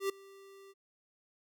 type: tone with ADSR envelope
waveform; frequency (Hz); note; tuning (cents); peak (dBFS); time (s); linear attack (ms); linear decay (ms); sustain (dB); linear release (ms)
square; 392; G4; 0; -29; 0-0.74; 94; 7; -24; 36
effects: none